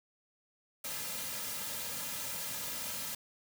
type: noise with comb filter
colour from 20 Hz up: white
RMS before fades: -39 dBFS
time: 0.84-3.15 s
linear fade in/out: 5 ms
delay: 2.7 ms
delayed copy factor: -0.75
effects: none